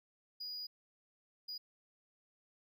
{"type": "tone bursts at uneven times", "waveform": "triangle", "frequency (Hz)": 4906, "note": "D#8", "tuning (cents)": -25, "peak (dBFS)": -40, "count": 2, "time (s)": [[0.4, 0.67], [1.48, 1.58]], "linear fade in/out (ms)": 10, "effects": []}